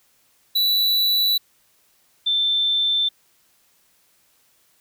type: tone pair in turn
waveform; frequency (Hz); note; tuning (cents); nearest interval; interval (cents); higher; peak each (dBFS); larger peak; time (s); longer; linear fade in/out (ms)
square / sine; 3951 / 3550; B7 / A7; 0 / +15; major second; 185; first; -17; neither; 0.55-1.38 / 2.26-3.09; neither; 10
effects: white hiss -61 dBFS RMS until 4.8 s